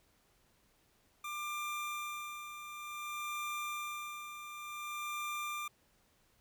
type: tone with tremolo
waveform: 25% pulse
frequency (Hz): 1191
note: D6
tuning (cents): +24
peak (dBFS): -33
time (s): 1.24-5.68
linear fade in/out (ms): 5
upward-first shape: sine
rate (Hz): 0.55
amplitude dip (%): 60
effects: pink hiss -71 dBFS RMS until 6.4 s